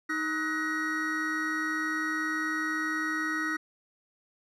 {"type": "tone cluster", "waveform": "triangle", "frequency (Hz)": [313.2, 1271, 1479, 1895], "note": ["D#4", "D#6", "F#6", "A#6"], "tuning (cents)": [11, 36, -1, 28], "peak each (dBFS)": [-32, -34, -33, -30], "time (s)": [0.09, 3.57], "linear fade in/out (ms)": 10, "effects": []}